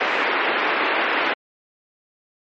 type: band-pass noise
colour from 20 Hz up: white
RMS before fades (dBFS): -21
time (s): 0-1.34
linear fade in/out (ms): 10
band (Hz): 300 to 2400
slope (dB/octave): 24
effects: MP3 32 kbps